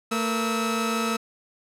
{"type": "tone cluster", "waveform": "sawtooth", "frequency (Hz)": [225.4, 477.1, 1296], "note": ["A3", "A#4", "E6"], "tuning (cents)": [42, 40, -30], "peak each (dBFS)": [-22, -29, -24], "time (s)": [0.11, 1.17], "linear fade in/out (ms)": 10, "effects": ["low-pass 12000 Hz 12 dB/octave"]}